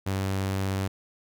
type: tone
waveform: sawtooth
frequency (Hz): 96.5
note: G2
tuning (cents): -27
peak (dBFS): -22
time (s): 0.06-0.88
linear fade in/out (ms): 10
effects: none